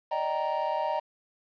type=chord; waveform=triangle; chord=Eb major seventh; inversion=third; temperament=just; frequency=583.4 / 622.3 / 777.8 / 933.4 Hz; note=D5 / Eb5 / G5 / Bb5; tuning=-12 / 0 / -14 / +2 cents; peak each=-33 / -30 / -32 / -28 dBFS; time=0.11-1 s; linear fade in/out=10 ms; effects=resampled to 11025 Hz + 9-bit